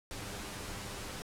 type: noise with comb filter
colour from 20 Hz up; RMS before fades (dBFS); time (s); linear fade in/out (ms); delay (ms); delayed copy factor
pink; -42; 0.11-1.22; 0; 10; +0.5
effects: low-pass 11000 Hz 12 dB/octave